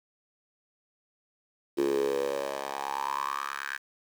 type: tone with high-pass filter sweep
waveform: 10% pulse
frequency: 69.3 Hz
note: C#2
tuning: in tune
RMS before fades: -31 dBFS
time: 1.77-3.78 s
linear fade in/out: 20 ms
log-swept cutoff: 350 to 1600 Hz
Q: 6.8
effects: low-pass 9000 Hz 12 dB/octave + 8-bit